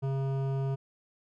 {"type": "tone with hard clipping", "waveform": "triangle", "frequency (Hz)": 135.5, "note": "C#3", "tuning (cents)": -39, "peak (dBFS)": -30, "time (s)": [0.02, 0.76], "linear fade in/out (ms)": 20, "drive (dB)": 17, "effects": []}